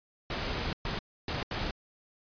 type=noise bursts at uneven times; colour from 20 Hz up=pink; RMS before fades=-33 dBFS; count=4; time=0.3-0.73 / 0.85-0.99 / 1.28-1.43 / 1.51-1.71 s; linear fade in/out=2 ms; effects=resampled to 11025 Hz